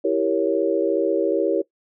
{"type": "chord", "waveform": "sine", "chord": "E diminished seventh", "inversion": "none", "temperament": "equal", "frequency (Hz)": [329.6, 392, 466.2, 554.4], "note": ["E4", "G4", "Bb4", "Db5"], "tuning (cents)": [0, 0, 0, 0], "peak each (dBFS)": -23, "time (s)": [0.04, 1.62], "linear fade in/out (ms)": 10, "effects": ["noise-tail reverb RT60 0.1 s tail -19 dB re dry"]}